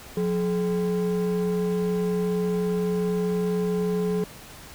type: ring-modulated tone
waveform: triangle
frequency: 302.4 Hz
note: D#4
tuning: 49 cents flat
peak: -17 dBFS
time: 0.17-4.24 s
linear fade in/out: 2 ms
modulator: 123 Hz
effects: pink hiss -44 dBFS RMS until 4.74 s